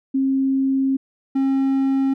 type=tone pair in turn; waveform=sine / triangle; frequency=268.3 / 269.6 Hz; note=C4 / C#4; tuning=+44 / -48 cents; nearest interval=unison; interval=8 cents; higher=second; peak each=-16 / -14 dBFS; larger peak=second; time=0.14-0.97 / 1.35-2.14 s; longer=first; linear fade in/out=10 ms; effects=none